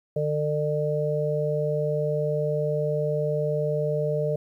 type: harmonic tone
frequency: 150 Hz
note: D3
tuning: 37 cents sharp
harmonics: 1 / 3 / 4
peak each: -27 / -27 / -27 dBFS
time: 0.16-4.36 s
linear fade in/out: 5 ms
effects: 10-bit